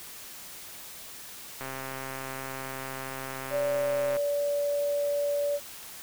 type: click train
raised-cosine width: 0.5 ms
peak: -22 dBFS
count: 341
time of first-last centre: 1.61-4.166 s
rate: 133 Hz
type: tone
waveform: sine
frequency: 576 Hz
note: D5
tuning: 34 cents flat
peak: -25 dBFS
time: 3.5-5.6 s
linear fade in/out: 50 ms
effects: white hiss -44 dBFS RMS until 6.02 s